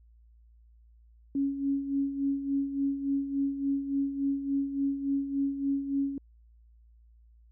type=tone with tremolo; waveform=sine; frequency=277.2 Hz; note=C#4; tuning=in tune; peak=-24 dBFS; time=1.35-6.18 s; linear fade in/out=2 ms; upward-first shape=sine; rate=3.5 Hz; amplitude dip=65%; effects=added 57 Hz sine -55 dBFS peak until 7.51 s